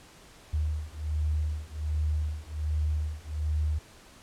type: beating tone pair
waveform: sine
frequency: 75.7 / 77 Hz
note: D#2 / D#2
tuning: -47 / -17 cents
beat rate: 1.3 Hz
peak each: -30 / -30 dBFS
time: 0.53-3.79 s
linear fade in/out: 10 ms
effects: pink hiss -53 dBFS RMS until 4.22 s + low-pass 10000 Hz 12 dB/octave